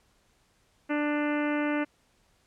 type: harmonic tone with a mistuned harmonic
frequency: 295.5 Hz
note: D4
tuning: 11 cents sharp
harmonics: 1 / 2 / 3 / 4 / 5 / 6 / 7 / 8 / 9 / 10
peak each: -27 / -33 / -38 / -40 / -37 / -40 / -39 / -44 / -44 / -52 dBFS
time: 0.89-1.85 s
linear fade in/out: 20 ms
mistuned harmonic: 8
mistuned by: +20 cents
effects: pink hiss -67 dBFS RMS until 2.46 s + low-pass 10000 Hz 12 dB/octave